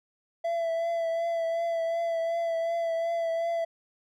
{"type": "tone with vibrato", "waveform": "triangle", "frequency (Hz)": 668, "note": "E5", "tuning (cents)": 23, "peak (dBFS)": -24, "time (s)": [0.44, 3.65], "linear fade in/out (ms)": 10, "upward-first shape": "triangle", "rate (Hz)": 2.7, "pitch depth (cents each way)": 29, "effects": []}